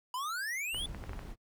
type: exponential sweep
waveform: square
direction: up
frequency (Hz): 974 to 3520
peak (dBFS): -35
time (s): 0.14-0.86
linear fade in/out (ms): 2
type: noise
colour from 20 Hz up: brown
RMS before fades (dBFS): -43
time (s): 0.72-1.36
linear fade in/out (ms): 50
type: clicks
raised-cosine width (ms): 0.5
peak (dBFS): -29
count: 6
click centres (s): 0.746 / 0.947 / 1.039 / 1.094 / 1.133 / 1.192
effects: noise-tail reverb RT60 0.1 s tail -26 dB re dry